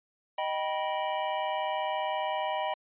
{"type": "chord", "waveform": "square", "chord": "Eb augmented", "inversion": "none", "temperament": "just", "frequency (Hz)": [622.3, 777.8, 972.3], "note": ["Eb5", "G5", "B5"], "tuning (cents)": [0, -14, -27], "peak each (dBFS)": -34, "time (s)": [0.38, 2.74], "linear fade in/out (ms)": 5, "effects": ["resampled to 8000 Hz"]}